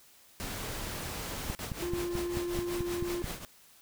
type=noise; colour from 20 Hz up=pink; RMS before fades=-38 dBFS; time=0.4-1.55 s; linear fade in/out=0 ms
type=click train; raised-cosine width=5 ms; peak=-22 dBFS; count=9; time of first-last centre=1.5-3.243 s; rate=4.59 Hz
type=noise with tremolo; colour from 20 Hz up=pink; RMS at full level=-37 dBFS; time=1.59-3.45 s; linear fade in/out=0 ms; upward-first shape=triangle; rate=5.4 Hz; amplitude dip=80%
type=tone; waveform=triangle; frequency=349.2 Hz; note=F4; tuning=in tune; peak=-30 dBFS; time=1.82-3.22 s; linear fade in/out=0 ms
effects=white hiss -59 dBFS RMS until 3.81 s